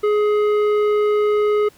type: tone with tanh clipping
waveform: sine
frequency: 419.4 Hz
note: G#4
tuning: 17 cents sharp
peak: -16 dBFS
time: 0.03-1.69 s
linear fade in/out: 10 ms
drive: 11 dB
effects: pink hiss -51 dBFS RMS until 1.77 s